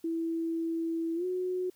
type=tone with pitch glide; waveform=sine; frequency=329.6 to 365.7 Hz; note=E4 to F#4; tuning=0 to -20 cents; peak=-29 dBFS; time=0.04-1.7 s; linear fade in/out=5 ms; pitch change=+180 cents; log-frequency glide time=1.15-1.25 s; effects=white hiss -66 dBFS RMS until 1.75 s